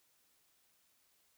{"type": "silence", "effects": ["white hiss -73 dBFS RMS until 1.37 s"]}